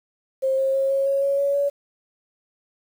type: tone with pitch steps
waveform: sine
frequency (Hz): 531 / 535.9 / 540.9 / 545.9 / 551 / 556.1 / 561.3 / 566.5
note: C5 / C5 / C#5 / C#5 / C#5 / C#5 / C#5 / C#5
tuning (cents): +25 / +41 / -43 / -27 / -11 / +5 / +22 / +37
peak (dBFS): -18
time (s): 0.42-1.7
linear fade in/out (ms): 20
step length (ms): 160
effects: 8-bit